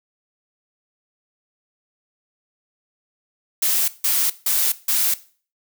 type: noise bursts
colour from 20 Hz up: blue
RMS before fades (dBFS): -19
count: 4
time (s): 3.62-5.14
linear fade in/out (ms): 5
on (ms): 260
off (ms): 160
effects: noise-tail reverb RT60 0.4 s tail -17 dB re dry